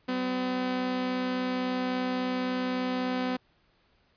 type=tone pair together; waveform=sawtooth; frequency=190 / 253.6 Hz; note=F#3 / B3; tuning=+46 / +46 cents; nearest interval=perfect fourth; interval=500 cents; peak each=-34 / -24 dBFS; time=0.08-3.37 s; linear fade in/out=10 ms; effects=pink hiss -67 dBFS RMS until 4.16 s + resampled to 11025 Hz